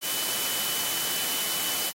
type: tone in noise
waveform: sine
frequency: 2995 Hz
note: F#7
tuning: 20 cents sharp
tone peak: -35 dBFS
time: 0.01-1.93 s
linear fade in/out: 50 ms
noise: white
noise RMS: -29 dBFS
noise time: 0.01-1.93 s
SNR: -9 dB
effects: high-pass 150 Hz 12 dB/octave + AAC 48 kbps